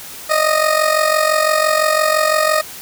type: tone with amplitude modulation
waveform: 20% pulse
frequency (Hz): 620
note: D#5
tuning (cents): -6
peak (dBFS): -5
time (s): 0.29-2.62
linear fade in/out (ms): 20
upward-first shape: sine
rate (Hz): 45.9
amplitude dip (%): 65
effects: white hiss -33 dBFS RMS until 2.81 s